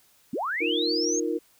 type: linear sweep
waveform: sine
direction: up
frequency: 180.3 to 6640 Hz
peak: -26 dBFS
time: 0.33-1.2 s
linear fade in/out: 5 ms
type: chord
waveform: sine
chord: Eb suspended second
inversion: none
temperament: equal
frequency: 311.1 / 349.2 / 466.2 Hz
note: Eb4 / F4 / Bb4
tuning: 0 / 0 / 0 cents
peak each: -29 dBFS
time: 0.6-1.39 s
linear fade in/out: 20 ms
effects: white hiss -61 dBFS RMS until 1.59 s